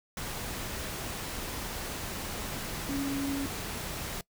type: tone in noise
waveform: sine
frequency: 277.2 Hz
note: C#4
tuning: in tune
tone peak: -30 dBFS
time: 2.89-3.46 s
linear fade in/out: 2 ms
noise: pink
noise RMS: -37 dBFS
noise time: 0.17-4.21 s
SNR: +4 dB
effects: noise-tail reverb RT60 0.1 s tail -22 dB re dry